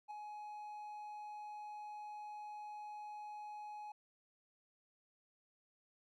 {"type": "tone with ADSR envelope", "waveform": "triangle", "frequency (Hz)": 840, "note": "G#5", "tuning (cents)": 19, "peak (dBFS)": -40, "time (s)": [0.08, 3.92], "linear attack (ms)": 29, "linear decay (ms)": 3, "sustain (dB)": -4, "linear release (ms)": 4, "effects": []}